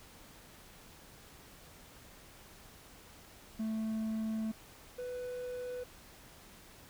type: tone pair in turn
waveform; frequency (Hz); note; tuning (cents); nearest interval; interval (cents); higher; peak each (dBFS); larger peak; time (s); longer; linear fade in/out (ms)
triangle; 220 / 496.6; A3 / B4; 0 / +9; octave + major second; 1409; second; -31 / -36; first; 3.59-4.52 / 4.98-5.84; first; 10
effects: pink hiss -56 dBFS RMS until 6.89 s